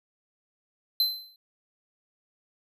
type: tone with exponential decay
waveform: square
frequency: 4075 Hz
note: C8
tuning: 47 cents flat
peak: -19 dBFS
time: 1-1.36 s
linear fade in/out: 2 ms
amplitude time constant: 78 ms
effects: none